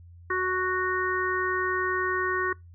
harmonic tone, 370 Hz, F#4, in tune, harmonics 1 / 3 / 4 / 5, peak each -29 / -29 / -31 / -30 dBFS, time 0.3-2.53 s, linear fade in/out 5 ms, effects noise-tail reverb RT60 0.2 s tail -24 dB re dry + added 86 Hz sine -46 dBFS peak until 2.74 s

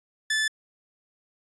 sawtooth tone, 1745 Hz, A6, 15 cents flat, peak -19 dBFS, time 0.3-0.48 s, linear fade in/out 5 ms, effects resampled to 22050 Hz

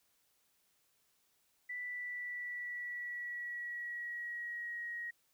sine tone with pitch glide, 1975.5 to 1891.7 Hz, B6 to A#6, 0 to +25 cents, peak -39 dBFS, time 1.69-5.11 s, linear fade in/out 10 ms, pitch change -75 cents, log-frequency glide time 1.8-4.86 s, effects white hiss -75 dBFS RMS until 5.33 s

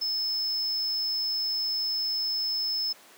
triangle tone, 5230 Hz, E8, 15 cents flat, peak -25 dBFS, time 0.01-2.93 s, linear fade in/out 10 ms, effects pink hiss -52 dBFS RMS until 3.17 s + high-pass 400 Hz 12 dB/octave

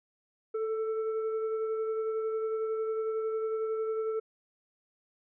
sine tone with frequency modulation, 440 Hz, A4, in tune, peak -29 dBFS, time 0.54-4.2 s, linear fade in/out 10 ms, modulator 891 Hz, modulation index 0.4, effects none

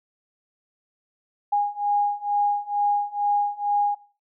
sine beating tone pair, 819 / 821.2 Hz, G#5 / G#5, -24 / -20 cents, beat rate 2.2 Hz, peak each -24 / -23 dBFS, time 1.52-3.95 s, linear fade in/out 10 ms, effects noise-tail reverb RT60 0.4 s tail -20 dB re dry

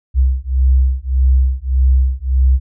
sine beating tone pair, 64.2 / 65.9 Hz, C2 / C2, -32 / +13 cents, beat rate 1.7 Hz, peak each -13 dBFS, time 0.14-2.6 s, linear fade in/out 50 ms, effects none

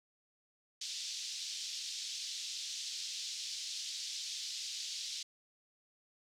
pink band-pass noise, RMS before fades -42 dBFS, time 0.81-5.23 s, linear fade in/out 5 ms, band 3600 to 6300 Hz, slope 24 dB/octave, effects none

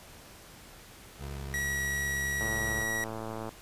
25% pulse tone with vibrato, 69 Hz, C#2, 7 cents flat, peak -33 dBFS, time 1.18-2.86 s, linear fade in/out 50 ms, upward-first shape sine, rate 2.7 Hz, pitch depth 15 cents each way
45% pulse tone, 1920 Hz, B6, 49 cents flat, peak -30 dBFS, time 1.54-3.04 s, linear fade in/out 0 ms
click train, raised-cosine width 1 ms, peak -24 dBFS, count 121, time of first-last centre 2.41-3.491 s, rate 111 Hz
effects pink hiss -51 dBFS RMS until 3.61 s + resampled to 32000 Hz

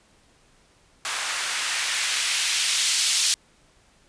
blue noise with band-pass filter sweep, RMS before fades -24 dBFS, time 1.05-3.34 s, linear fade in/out 0 ms, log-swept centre 1200 to 4100 Hz, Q 1, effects pink hiss -59 dBFS RMS until 4.08 s + resampled to 22050 Hz

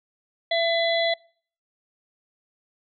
harmonic tone with a mistuned harmonic, 670 Hz, E5, 28 cents sharp, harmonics 1 / 3 / 5 / 6, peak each -22 / -27 / -29 / -30 dBFS, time 0.51-1.14 s, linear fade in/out 5 ms, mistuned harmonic 5, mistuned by +22 cents, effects noise-tail reverb RT60 0.5 s tail -25 dB re dry

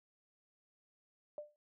sine tone with exponential decay, 595 Hz, D5, 22 cents sharp, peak -38 dBFS, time 1.38-1.56 s, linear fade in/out 1 ms, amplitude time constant 37 ms, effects noise-tail reverb RT60 0.1 s tail -18 dB re dry

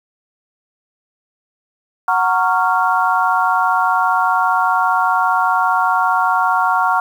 sine chord, Gb major seventh, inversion none, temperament just, 740 / 925 / 1110 / 1387.5 Hz, Gb5 / Bb5 / Db6 / F6, 0 / -14 / +2 / -12 cents, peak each -18 dBFS, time 2.08-7 s, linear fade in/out 2 ms, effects 7-bit

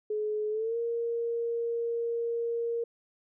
sine tone with pitch glide, 425.3 to 466.5 Hz, G#4 to A#4, +41 to +1 cents, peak -28 dBFS, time 0.1-2.84 s, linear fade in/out 5 ms, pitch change +160 cents, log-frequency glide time 0.5-0.77 s, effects none

